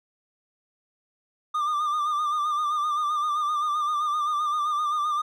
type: tone with vibrato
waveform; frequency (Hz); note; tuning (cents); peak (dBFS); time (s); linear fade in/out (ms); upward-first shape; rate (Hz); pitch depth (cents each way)
triangle; 1200; D6; +37; -21; 1.54-5.22; 10; sine; 7.7; 51
effects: none